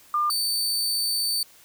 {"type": "tone pair in turn", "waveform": ["sine", "sawtooth"], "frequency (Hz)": [1200, 4556], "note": ["D6", "C#8"], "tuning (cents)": [37, 47], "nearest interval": "octave + major seventh", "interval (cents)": 2310, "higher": "second", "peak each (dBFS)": -20, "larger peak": "neither", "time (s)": [[0.14, 0.3], [0.3, 1.43]], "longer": "second", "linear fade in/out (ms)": 2, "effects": ["white hiss -53 dBFS RMS until 1.64 s"]}